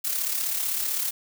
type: noise with amplitude modulation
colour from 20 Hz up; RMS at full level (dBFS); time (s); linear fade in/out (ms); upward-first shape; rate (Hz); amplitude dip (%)
blue; -25; 0.04-1.11; 10; sine; 35.7; 50
effects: none